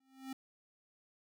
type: tone with exponential growth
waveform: square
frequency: 265.1 Hz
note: C4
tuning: 23 cents sharp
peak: -39 dBFS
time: 0-0.33 s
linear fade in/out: 5 ms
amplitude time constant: 71 ms
effects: none